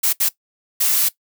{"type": "noise bursts at uneven times", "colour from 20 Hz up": "blue", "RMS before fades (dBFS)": -17, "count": 3, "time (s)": [[0.03, 0.13], [0.2, 0.29], [0.8, 1.09]], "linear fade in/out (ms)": 10, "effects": ["noise-tail reverb RT60 0.1 s tail -18 dB re dry"]}